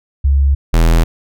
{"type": "tone pair in turn", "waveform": ["sine", "square"], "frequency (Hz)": [69.3, 41.21], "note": ["C#2", "E1"], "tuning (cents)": [0, 0], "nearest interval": "major sixth", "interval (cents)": 900, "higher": "first", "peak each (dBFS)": -8, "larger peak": "neither", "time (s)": [[0.24, 0.55], [0.73, 1.04]], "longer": "neither", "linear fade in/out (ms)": 10, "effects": []}